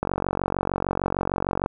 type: click train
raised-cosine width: 1 ms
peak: -9 dBFS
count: 77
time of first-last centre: 0.03-1.661 s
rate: 46.6 Hz
effects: none